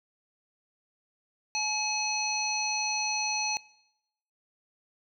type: harmonic tone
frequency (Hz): 851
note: G#5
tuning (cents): +42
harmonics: 1 / 3 / 5 / 7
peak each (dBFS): -34 / -32 / -33 / -32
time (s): 1.55-3.57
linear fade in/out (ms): 0
effects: noise-tail reverb RT60 0.8 s tail -21 dB re dry